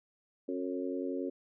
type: harmonic tone with a mistuned harmonic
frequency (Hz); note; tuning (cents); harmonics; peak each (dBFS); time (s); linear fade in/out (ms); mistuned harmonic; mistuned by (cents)
90.8; F#2; -32; 3 / 4 / 5 / 6; -36 / -38 / -40 / -42; 0.48-1.3; 10; 6; +17
effects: none